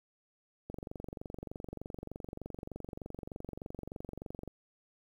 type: click train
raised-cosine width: 2 ms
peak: -28 dBFS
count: 89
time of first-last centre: 0.7-4.477 s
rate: 23.3 Hz
effects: 10-bit